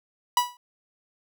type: tone with exponential decay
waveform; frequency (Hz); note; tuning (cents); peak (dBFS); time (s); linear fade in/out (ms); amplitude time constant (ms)
45% pulse; 979; B5; -15; -15; 0.37-0.57; 2; 42
effects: none